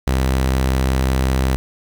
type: tone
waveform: sawtooth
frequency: 65.41 Hz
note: C2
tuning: in tune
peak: -11 dBFS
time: 0.07-1.56 s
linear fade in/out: 0 ms
effects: 7-bit